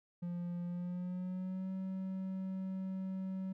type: tone with pitch glide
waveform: triangle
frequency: 174.61 to 189.32 Hz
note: F3 to F#3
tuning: 0 to +40 cents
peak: -35 dBFS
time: 0.22-3.53 s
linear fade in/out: 10 ms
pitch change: +140 cents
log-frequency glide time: 0.65-1.71 s
effects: none